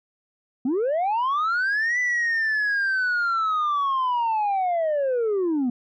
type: linear two-way sweep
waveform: sine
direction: up then down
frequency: 234.6 to 1996 to 234.6 Hz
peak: -18 dBFS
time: 0.65-5.7 s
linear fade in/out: 5 ms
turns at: 1.99 s
effects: tanh soft clip ceiling -19 dBFS